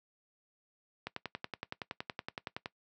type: click train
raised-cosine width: 0.3 ms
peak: -21 dBFS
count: 18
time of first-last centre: 1.07-2.659 s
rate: 10.7 Hz
effects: noise-tail reverb RT60 0.1 s tail -20 dB re dry + high-pass 100 Hz 12 dB/octave